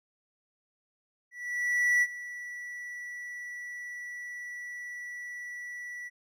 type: tone with ADSR envelope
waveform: triangle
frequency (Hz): 1953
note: B6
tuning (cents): -20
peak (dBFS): -19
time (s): 1.31-6.1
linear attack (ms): 710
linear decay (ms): 46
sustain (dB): -17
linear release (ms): 30
effects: none